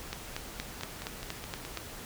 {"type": "two click trains", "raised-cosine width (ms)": 0.2, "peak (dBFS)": [-22, -17], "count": [6, 8], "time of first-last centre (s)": [[0.6, 1.65], [0.13, 1.773]], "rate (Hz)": [4.76, 4.26], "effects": ["pink hiss -44 dBFS RMS until 2.05 s"]}